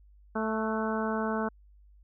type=harmonic tone with a mistuned harmonic; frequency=220 Hz; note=A3; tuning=in tune; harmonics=1 / 2 / 3 / 4 / 5 / 6 / 7; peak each=-31 / -34 / -36 / -37 / -38 / -39 / -39 dBFS; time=0.35-1.49 s; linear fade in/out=10 ms; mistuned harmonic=7; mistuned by=-36 cents; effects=added 50 Hz sine -54 dBFS peak until 2.03 s